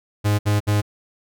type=tone bursts; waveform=45% pulse; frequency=103.83 Hz; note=G#2; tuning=in tune; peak=-16 dBFS; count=3; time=0.24-0.818 s; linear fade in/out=20 ms; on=150 ms; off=64 ms; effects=none